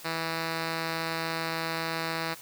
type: tone with low-pass filter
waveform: 5% pulse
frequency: 163.5 Hz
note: E3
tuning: 14 cents flat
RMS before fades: -32 dBFS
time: 0.04-2.35 s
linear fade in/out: 20 ms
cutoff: 3900 Hz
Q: 2.7
effects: white hiss -47 dBFS RMS until 2.41 s